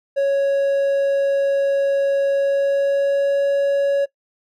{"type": "tone with pitch glide", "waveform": "triangle", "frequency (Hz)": [554.4, 559.5], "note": ["C#5", "C#5"], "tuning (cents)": [0, 16], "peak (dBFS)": -13, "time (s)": [0.16, 4.06], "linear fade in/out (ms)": 20, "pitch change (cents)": 16, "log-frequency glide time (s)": [2.29, 3.44], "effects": ["noise-tail reverb RT60 0.1 s tail -20 dB re dry"]}